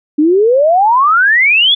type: exponential sweep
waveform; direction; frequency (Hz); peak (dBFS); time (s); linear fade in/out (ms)
sine; up; 288.6 to 3520; -6; 0.18-1.75; 10
effects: none